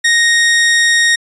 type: tone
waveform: sawtooth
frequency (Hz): 1864.7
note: A#6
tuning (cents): 0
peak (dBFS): -5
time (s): 0.04-1.16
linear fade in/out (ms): 10
effects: resampled to 22050 Hz